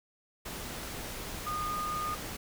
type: tone in noise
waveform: sine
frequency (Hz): 1224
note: D#6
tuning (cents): -29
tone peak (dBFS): -32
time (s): 1.46-2.15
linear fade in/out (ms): 10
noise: pink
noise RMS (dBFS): -40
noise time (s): 0.45-2.37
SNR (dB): +5
effects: none